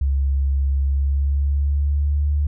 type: tone with pitch glide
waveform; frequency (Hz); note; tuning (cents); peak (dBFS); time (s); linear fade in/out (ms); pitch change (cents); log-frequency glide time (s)
sine; 68.6 to 73.1; C#2 to D2; -17 to -7; -16; 0.01-2.47; 5; +110; 0.82-2.34
effects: none